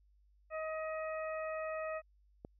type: harmonic tone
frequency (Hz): 631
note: D#5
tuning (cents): +24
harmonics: 1 / 2 / 3 / 4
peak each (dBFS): -38 / -44 / -48 / -50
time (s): 0.5-2.02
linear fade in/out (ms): 50
type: click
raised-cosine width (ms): 2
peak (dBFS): -32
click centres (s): 2.449
effects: added 50 Hz sine -65 dBFS peak until 2.59 s